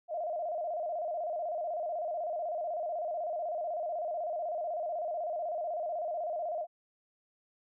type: tone with vibrato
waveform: sine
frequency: 656 Hz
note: E5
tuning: 9 cents flat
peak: -32 dBFS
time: 0.08-6.67 s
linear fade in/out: 50 ms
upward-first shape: square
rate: 16 Hz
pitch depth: 100 cents each way
effects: none